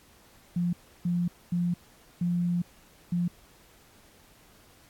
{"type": "tone bursts at uneven times", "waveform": "sine", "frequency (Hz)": 174.7, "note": "F3", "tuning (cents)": 1, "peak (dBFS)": -24, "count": 5, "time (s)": [[0.56, 0.73], [1.05, 1.28], [1.52, 1.74], [2.21, 2.62], [3.12, 3.28]], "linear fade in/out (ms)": 5, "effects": ["pink hiss -58 dBFS RMS until 4.89 s", "AAC 64 kbps"]}